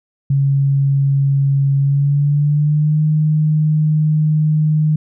sine tone with pitch glide, 138.59 to 153.78 Hz, C#3 to D#3, 0 to -20 cents, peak -11 dBFS, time 0.3-4.96 s, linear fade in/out 5 ms, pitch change +180 cents, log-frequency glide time 1.78-3.03 s, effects none

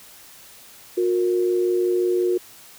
sine tone pair together, 360.6 / 466.2 Hz, F#4 / A#4, -45 / 0 cents, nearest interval major third, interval 445 cents, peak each -18 / -26 dBFS, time 0.97-2.38 s, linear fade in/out 10 ms, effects white hiss -46 dBFS RMS until 2.78 s

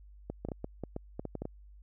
clicks, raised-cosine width 2 ms, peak -23 dBFS, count 12, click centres 0.3 / 0.45 / 0.487 / 0.518 / 0.644 / 0.837 / 0.964 / 1.195 / 1.253 / 1.353 / 1.42 / 1.454 s, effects added 50 Hz sine -51 dBFS peak until 1.82 s

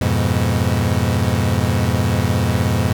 30% pulse chord, F diminished, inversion none, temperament equal, 87.31 / 103.83 / 123.47 Hz, F2 / Ab2 / Cb3, 0 / 0 / 0 cents, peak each -17 dBFS, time 0.01-2.93 s, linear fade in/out 5 ms, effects none

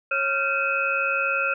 sine tone cluster, 548 / 1386 / 1544 / 2530 / 2630 Hz, C#5 / F6 / G6 / D#7 / E7, -20 / -14 / -27 / +28 / -5 cents, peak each -30 / -24 / -33 / -26 / -31 dBFS, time 0.11-1.54 s, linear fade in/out 5 ms, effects none

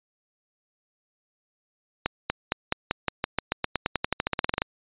accelerating click train, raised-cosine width 0.3 ms, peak -7 dBFS, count 24, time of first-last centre 2.06-4.619 s, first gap 240 ms, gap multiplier 0.92, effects resampled to 8000 Hz

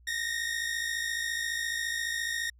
sawtooth tone pair together, 1824 / 1878.5 Hz, A#6 / A#6, -38 / +13 cents, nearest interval minor second, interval 51 cents, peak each -30 / -29 dBFS, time 0.07-2.5 s, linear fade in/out 5 ms, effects added 60 Hz sine -55 dBFS peak until 2.59 s + low-pass 12000 Hz 12 dB/octave

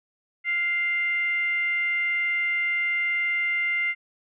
sine tone with frequency modulation, 2093 Hz, C7, in tune, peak -22 dBFS, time 0.44-3.95 s, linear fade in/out 50 ms, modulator 681 Hz, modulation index 0.35, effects none

